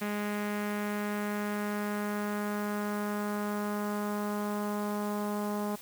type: tone with low-pass filter sweep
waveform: sawtooth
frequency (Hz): 207.3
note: G#3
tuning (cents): -3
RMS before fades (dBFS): -33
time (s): 0.01-5.76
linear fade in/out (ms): 10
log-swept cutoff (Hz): 2200 to 1000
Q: 1.7
effects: white hiss -49 dBFS RMS until 5.81 s